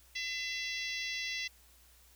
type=harmonic tone; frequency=674 Hz; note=E5; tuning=38 cents sharp; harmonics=3 / 4 / 5 / 6 / 7 / 8 / 9; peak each=-39 / -41 / -43 / -45 / -46 / -47 / -48 dBFS; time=0.15-1.48 s; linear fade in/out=10 ms; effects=added 60 Hz sine -63 dBFS peak until 2.15 s + white hiss -63 dBFS RMS until 2.15 s